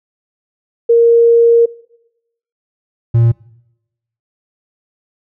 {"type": "tone pair in turn", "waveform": ["sine", "triangle"], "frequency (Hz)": [466.2, 116.55], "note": ["A#4", "A#2"], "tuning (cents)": [0, 0], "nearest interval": "2 octaves", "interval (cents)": 2400, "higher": "first", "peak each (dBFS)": -5, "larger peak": "neither", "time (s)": [[0.89, 1.66], [3.14, 3.32]], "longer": "first", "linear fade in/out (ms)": 10, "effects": ["noise-tail reverb RT60 0.9 s tail -23 dB re dry"]}